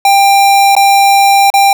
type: tone with dropouts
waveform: square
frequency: 793 Hz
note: G5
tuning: 20 cents sharp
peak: -5 dBFS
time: 0.05-1.73 s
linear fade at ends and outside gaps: 2 ms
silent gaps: 0.752-0.765 / 1.502-1.539 s
effects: none